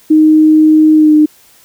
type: tone with pitch glide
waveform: sine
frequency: 310.6 to 304.2 Hz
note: D#4 to D#4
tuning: -3 to -39 cents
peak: -3 dBFS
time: 0.1-1.26 s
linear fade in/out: 10 ms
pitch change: -36 cents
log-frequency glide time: 0.94-1.14 s
effects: white hiss -45 dBFS RMS until 1.64 s